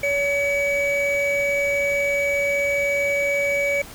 triangle tone pair together, 566 / 2274 Hz, C#5 / C#7, +36 / +44 cents, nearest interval 2 octaves, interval 2408 cents, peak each -20 dBFS, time 0.03-3.82 s, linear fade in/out 5 ms, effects pink hiss -40 dBFS RMS until 3.94 s

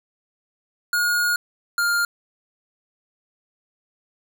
square tone pair in turn, 1436 / 1404.8 Hz, F6 / F6, +48 / +10 cents, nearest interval unison, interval 38 cents, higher first, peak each -19 dBFS, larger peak neither, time 0.93-1.36 / 1.78-2.05 s, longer first, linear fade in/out 2 ms, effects none

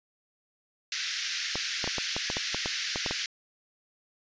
white band-pass noise, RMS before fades -33 dBFS, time 0.92-3.26 s, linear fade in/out 2 ms, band 1500 to 6000 Hz, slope 48 dB/octave
clicks, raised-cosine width 1 ms, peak -18 dBFS, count 12, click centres 1.556 / 1.842 / 1.876 / 1.983 / 2.165 / 2.301 / 2.369 / 2.546 / 2.659 / 2.959 / 3.062 / 3.11 s
effects resampled to 16000 Hz

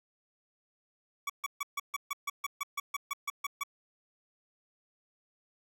25% pulse tone bursts, 1133 Hz, C#6, 37 cents sharp, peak -28 dBFS, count 15, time 1.27-3.635 s, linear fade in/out 5 ms, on 27 ms, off 140 ms, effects none

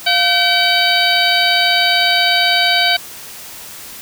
harmonic tone with a mistuned harmonic, 764 Hz, G5, 45 cents flat, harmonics 1 / 2 / 3 / 4 / 5 / 6, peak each -18 / -18 / -18 / -18 / -18 / -18 dBFS, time 0.06-2.97 s, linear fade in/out 10 ms, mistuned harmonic 1, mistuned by -150 cents, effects white hiss -33 dBFS RMS until 4.01 s

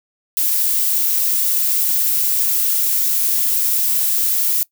violet noise, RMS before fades -17 dBFS, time 0.37-4.63 s, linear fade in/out 0 ms, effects noise-tail reverb RT60 0.1 s tail -22 dB re dry

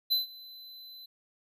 square tone with ADSR envelope, 4028 Hz, B7, 33 cents sharp, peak -23 dBFS, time 0.1-1.06 s, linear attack 22 ms, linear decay 140 ms, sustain -23 dB, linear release 8 ms, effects none

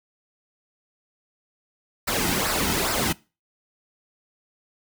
pink noise with flanger, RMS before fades -24 dBFS, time 2.07-3.13 s, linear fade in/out 10 ms, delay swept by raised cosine 0.3 to 1.8 ms, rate 2.4 Hz, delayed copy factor -0.65, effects noise-tail reverb RT60 0.3 s tail -22 dB re dry

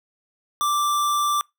square tone, 1174.7 Hz, D6, in tune, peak -20 dBFS, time 0.61-1.41 s, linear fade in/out 0 ms, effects noise-tail reverb RT60 0.2 s tail -25 dB re dry

